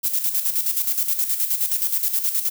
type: noise with tremolo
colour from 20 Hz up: violet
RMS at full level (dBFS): -20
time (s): 0.03-2.5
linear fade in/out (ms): 20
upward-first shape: square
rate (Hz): 9.5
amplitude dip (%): 60
effects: none